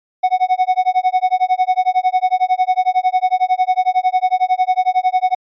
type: tone with tremolo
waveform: triangle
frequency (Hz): 740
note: F#5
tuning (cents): 0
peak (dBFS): -7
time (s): 0.23-5.35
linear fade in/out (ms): 10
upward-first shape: sine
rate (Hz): 11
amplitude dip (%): 100
effects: resampled to 11025 Hz